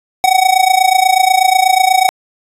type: tone with amplitude modulation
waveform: square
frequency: 752 Hz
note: F#5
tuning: 28 cents sharp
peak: -5 dBFS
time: 0.24-2.09 s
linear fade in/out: 0 ms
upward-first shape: sine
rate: 28.2 Hz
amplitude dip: 85%
effects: resampled to 32000 Hz